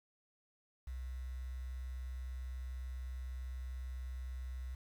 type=tone with quantisation; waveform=sine; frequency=63.5 Hz; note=B1; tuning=49 cents sharp; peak=-40 dBFS; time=0.87-4.75 s; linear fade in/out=5 ms; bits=10; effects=none